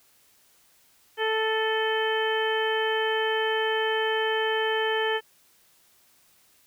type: harmonic tone with a mistuned harmonic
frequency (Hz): 440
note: A4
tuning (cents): 0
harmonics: 1 / 2 / 3 / 4 / 5 / 6 / 7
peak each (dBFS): -26 / -30 / -37 / -29 / -40 / -40 / -32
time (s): 1.17-5.21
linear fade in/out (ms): 50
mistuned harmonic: 6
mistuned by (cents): -50
effects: white hiss -61 dBFS RMS until 6.66 s

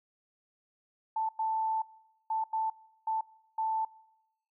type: tone bursts at uneven times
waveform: sine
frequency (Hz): 883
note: A5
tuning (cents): +6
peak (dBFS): -28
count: 6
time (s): 1.16-1.29 / 1.39-1.82 / 2.3-2.44 / 2.53-2.7 / 3.07-3.21 / 3.58-3.85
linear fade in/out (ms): 5
effects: noise-tail reverb RT60 0.9 s tail -23 dB re dry

